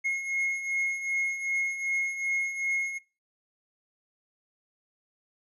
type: beating tone pair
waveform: triangle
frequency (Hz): 2158 / 2160.6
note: C#7 / C#7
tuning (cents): -47 / -45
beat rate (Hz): 2.6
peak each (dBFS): -33 / -26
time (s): 0.04-2.99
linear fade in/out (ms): 20
effects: noise-tail reverb RT60 0.3 s tail -21 dB re dry + resampled to 24000 Hz